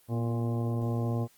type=harmonic tone with a mistuned harmonic; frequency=116.54 Hz; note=A#2; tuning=in tune; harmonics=1 / 2 / 3 / 4 / 5 / 6 / 7 / 9; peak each=-28 / -34 / -38 / -40 / -42 / -44 / -45 / -47 dBFS; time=0.08-1.28 s; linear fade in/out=50 ms; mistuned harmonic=2; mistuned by=+41 cents; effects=white hiss -62 dBFS RMS until 1.37 s + Opus 24 kbps